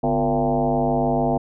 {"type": "tone with frequency modulation", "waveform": "sine", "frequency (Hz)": 466.2, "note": "A#4", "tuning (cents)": 0, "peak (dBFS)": -17, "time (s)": [0.03, 1.38], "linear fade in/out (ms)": 10, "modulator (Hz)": 107, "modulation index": 3.2, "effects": []}